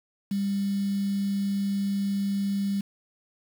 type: tone with quantisation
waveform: sine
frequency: 198.8 Hz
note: G3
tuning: 25 cents sharp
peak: -24 dBFS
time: 0.31-2.81 s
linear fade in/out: 5 ms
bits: 7
effects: none